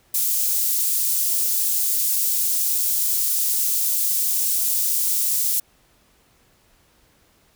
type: high-pass noise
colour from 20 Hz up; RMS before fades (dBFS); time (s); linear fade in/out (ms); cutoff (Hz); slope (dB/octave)
white; -21; 0.14-5.6; 5; 7300; 12
effects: pink hiss -59 dBFS RMS until 7.55 s